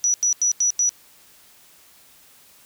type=tone bursts; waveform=sine; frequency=5880 Hz; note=F#8; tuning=12 cents flat; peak=-16 dBFS; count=5; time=0.04-0.892 s; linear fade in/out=0 ms; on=100 ms; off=88 ms; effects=white hiss -52 dBFS RMS until 2.65 s